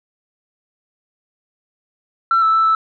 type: tone with pitch steps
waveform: sine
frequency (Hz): 1347 / 1315 / 1322 / 1315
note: E6 / E6 / E6 / E6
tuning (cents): +37 / -5 / +5 / -5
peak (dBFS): -10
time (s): 2.31-2.75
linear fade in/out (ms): 2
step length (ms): 110
effects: tanh soft clip ceiling -8 dBFS